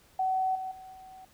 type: tone with level steps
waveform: sine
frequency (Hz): 754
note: F#5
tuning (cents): +32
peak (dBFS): -25 / -33 / -44 / -46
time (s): 0.19-1.25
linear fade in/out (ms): 5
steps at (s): 0.55 / 0.71 / 0.93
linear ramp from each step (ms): 5
effects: pink hiss -61 dBFS RMS until 1.33 s